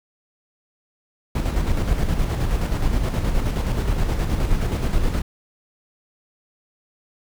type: noise with tremolo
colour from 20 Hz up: brown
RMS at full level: -19 dBFS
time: 1.35-5.22 s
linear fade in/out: 5 ms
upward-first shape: square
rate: 9.5 Hz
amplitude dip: 40%
effects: none